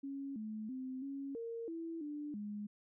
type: tone with pitch steps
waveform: sine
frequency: 275.9 / 216.2 / 259.1 / 276 / 461.1 / 330.2 / 295.3 / 207.5 Hz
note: C#4 / A3 / C4 / C#4 / A#4 / E4 / D4 / G#3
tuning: -8 / -30 / -17 / -7 / -19 / +3 / +10 / -1 cents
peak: -40 dBFS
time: 0.03-2.67 s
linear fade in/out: 10 ms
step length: 330 ms
effects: none